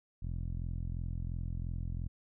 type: tone with low-pass filter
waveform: 10% pulse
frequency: 42.9 Hz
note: F1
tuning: 30 cents flat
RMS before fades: -37 dBFS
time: 0.22-2.08 s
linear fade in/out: 10 ms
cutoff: 110 Hz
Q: 0.68
effects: none